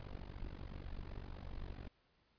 brown noise with amplitude modulation, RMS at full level -43 dBFS, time 0-1.88 s, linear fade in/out 0 ms, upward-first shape sine, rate 47.7 Hz, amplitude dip 95%, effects pink hiss -75 dBFS RMS until 2.38 s + resampled to 11025 Hz

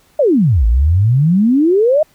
sine exponential two-way sweep, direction down then up, 641 to 52.9 to 641 Hz, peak -8 dBFS, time 0.19-2.03 s, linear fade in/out 5 ms, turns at 0.66 s, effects pink hiss -53 dBFS RMS until 2.14 s

